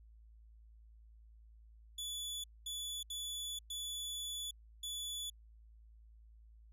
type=tone bursts at uneven times; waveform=sawtooth; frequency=3445 Hz; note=A7; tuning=37 cents flat; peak=-37 dBFS; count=5; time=1.98-2.44 / 2.66-3.03 / 3.1-3.59 / 3.7-4.51 / 4.83-5.3 s; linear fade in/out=5 ms; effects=added 55 Hz sine -57 dBFS peak until 6.72 s + resampled to 32000 Hz